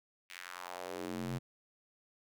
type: tone with high-pass filter sweep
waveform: square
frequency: 44.87 Hz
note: F1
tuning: 48 cents sharp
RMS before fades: -42 dBFS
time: 0.29-1.39 s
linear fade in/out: 20 ms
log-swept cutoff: 2400 to 130 Hz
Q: 2
effects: none